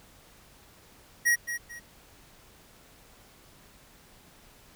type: tone with echo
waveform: square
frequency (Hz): 1897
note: A#6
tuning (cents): +30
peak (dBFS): -21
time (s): 1.25-1.36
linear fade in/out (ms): 20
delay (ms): 220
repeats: 2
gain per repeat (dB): -10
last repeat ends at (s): 1.8
effects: pink hiss -56 dBFS RMS until 4.75 s